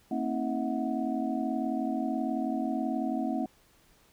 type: tone cluster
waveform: sine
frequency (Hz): 229.8 / 268.3 / 320.5 / 645 / 731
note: A#3 / C4 / E4 / E5 / F#5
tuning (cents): -25 / +44 / -49 / -38 / -21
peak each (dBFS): -33 / -32 / -35 / -39 / -36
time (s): 0.11-3.46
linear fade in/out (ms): 5
effects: pink hiss -63 dBFS RMS until 4.12 s